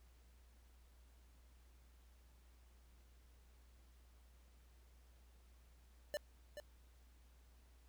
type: tone with echo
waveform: square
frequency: 591 Hz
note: D5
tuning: 11 cents sharp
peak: -39 dBFS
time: 6.14-6.17 s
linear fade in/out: 0 ms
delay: 430 ms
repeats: 1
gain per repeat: -9 dB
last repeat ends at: 6.6 s
effects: added 60 Hz sine -63 dBFS peak until 7.88 s + pink hiss -74 dBFS RMS until 7.88 s